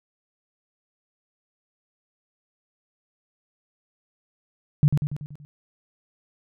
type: tone with echo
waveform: sine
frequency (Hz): 146.83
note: D3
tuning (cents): 0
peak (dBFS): -12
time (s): 4.83-4.88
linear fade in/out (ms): 0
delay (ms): 95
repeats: 6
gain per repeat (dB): -5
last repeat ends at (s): 5.45
effects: none